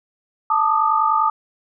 sine tone cluster, 882 / 1191 / 1241 Hz, A5 / D6 / D#6, +4 / +24 / -5 cents, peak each -19 dBFS, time 0.5-1.3 s, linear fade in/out 5 ms, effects none

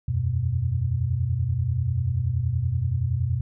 sine chord, E suspended second, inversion none, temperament equal with one note detuned, 82.03 / 92.5 / 123.47 Hz, E2 / F#2 / B2, -8 / 0 / 0 cents, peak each -29 / -26 / -24 dBFS, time 0.08-3.41 s, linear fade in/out 5 ms, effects none

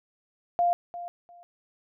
sine tone with echo, 698.5 Hz, F5, in tune, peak -20 dBFS, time 0.59-0.73 s, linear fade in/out 0 ms, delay 350 ms, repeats 2, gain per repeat -14 dB, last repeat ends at 1.43 s, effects none

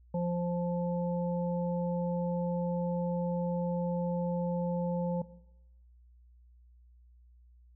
harmonic tone, 174.61 Hz, F3, in tune, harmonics 1 / 3 / 5, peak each -30 / -34 / -41 dBFS, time 0.14-5.22 s, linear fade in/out 5 ms, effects noise-tail reverb RT60 0.9 s tail -18 dB re dry + added 60 Hz sine -56 dBFS peak until 7.75 s

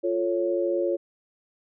sine chord, F augmented, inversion none, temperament equal, 349.2 / 440 / 554.4 Hz, F4 / A4 / C#5, 0 / 0 / 0 cents, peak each -25 / -31 / -26 dBFS, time 0.03-0.97 s, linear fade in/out 20 ms, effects none

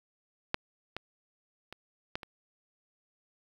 clicks, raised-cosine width 0.3 ms, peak -11 / -20 / -27 / -17 / -26 dBFS, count 5, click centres 0.544 / 0.966 / 1.726 / 2.155 / 2.232 s, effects 8-bit

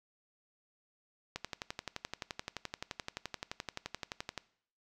click train, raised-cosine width 0.2 ms, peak -20 dBFS, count 36, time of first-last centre 1.36-4.377 s, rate 11.6 Hz, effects noise-tail reverb RT60 0.6 s tail -20 dB re dry

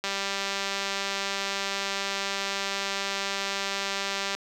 click train, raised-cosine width 0.2 ms, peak -12 dBFS, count 850, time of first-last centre 0.04-4.35 s, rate 197 Hz, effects high-pass 200 Hz 12 dB/octave + 8-bit

